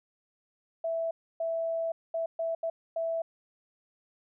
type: tone bursts at uneven times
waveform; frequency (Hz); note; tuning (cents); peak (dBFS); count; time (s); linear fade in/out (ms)
sine; 659.3; E5; 0; -28; 6; 0.84-1.11 / 1.4-1.92 / 2.14-2.26 / 2.39-2.55 / 2.63-2.7 / 2.96-3.22; 5
effects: none